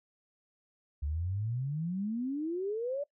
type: exponential sweep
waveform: sine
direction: up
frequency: 69.3 to 590 Hz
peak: -31 dBFS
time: 1.02-3.04 s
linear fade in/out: 10 ms
effects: noise-tail reverb RT60 0.1 s tail -20 dB re dry